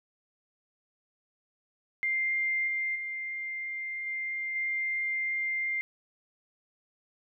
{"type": "tone with level steps", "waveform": "sine", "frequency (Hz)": 2101, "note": "C7", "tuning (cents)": 7, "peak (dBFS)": [-26, -28, -33, -31, -28], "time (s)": [2.03, 5.81], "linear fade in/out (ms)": 0, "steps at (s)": [2.67, 2.95, 4.06, 4.55], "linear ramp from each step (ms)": 10, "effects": []}